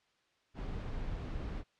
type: noise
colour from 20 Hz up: brown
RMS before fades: -39 dBFS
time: 0.54-1.64 s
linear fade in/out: 50 ms
effects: white hiss -73 dBFS RMS until 1.79 s + low-pass 4000 Hz 12 dB/octave